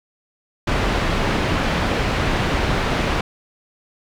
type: low-pass noise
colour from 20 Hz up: pink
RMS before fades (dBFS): -20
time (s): 0.67-3.21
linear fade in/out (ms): 5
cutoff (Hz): 3000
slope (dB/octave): 12
effects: none